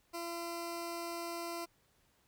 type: tone with notch filter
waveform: 10% pulse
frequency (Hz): 340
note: F4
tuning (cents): -46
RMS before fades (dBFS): -41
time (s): 0.13-1.66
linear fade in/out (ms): 20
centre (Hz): 1700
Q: 1.6
effects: pink hiss -72 dBFS RMS until 2.27 s